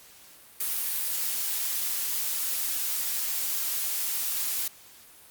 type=noise; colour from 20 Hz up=blue; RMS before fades=-29 dBFS; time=0.6-4.68 s; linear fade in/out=5 ms; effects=white hiss -52 dBFS RMS until 5.3 s + Opus 48 kbps